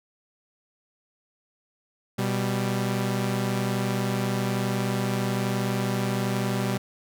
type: tone pair together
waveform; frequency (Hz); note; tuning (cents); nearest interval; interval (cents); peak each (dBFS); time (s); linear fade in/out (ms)
sawtooth; 123.62 / 196; B2 / G3; +2 / 0; minor sixth; 798; -23; 2.18-6.78; 10
effects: none